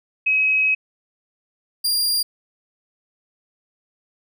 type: tone pair in turn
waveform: sine / sawtooth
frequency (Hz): 2548 / 4791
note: D#7 / D8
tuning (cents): +41 / +34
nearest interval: major seventh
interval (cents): 1093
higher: second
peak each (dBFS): -15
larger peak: neither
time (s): 0.26-0.75 / 1.84-2.23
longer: first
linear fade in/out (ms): 10
effects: none